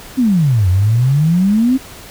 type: exponential two-way sweep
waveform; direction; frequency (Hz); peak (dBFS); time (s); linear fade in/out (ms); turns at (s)
sine; down then up; 270 to 88.5 to 270; -9; 0.17-1.78; 20; 0.69
effects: pink hiss -35 dBFS RMS until 2.1 s